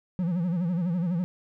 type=tone with vibrato; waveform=triangle; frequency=174.61 Hz; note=F3; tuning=in tune; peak=-22 dBFS; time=0.19-1.24 s; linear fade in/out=0 ms; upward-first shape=sine; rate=12 Hz; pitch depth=120 cents each way; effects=none